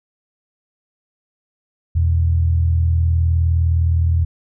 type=tone pair together; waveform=sine; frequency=83.1 / 122.67 Hz; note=E2 / B2; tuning=+15 / -11 cents; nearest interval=perfect fifth; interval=674 cents; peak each=-13 / -23 dBFS; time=1.95-4.25 s; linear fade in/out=10 ms; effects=none